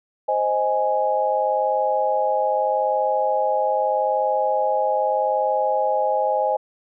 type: chord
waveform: sine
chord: Ab major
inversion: first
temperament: equal with one note detuned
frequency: 523.3 / 624.1 / 830.6 Hz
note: C5 / Eb5 / Ab5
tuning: 0 / +5 / 0 cents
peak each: -23 / -23 / -21 dBFS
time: 0.28-6.57 s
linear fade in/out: 10 ms
effects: none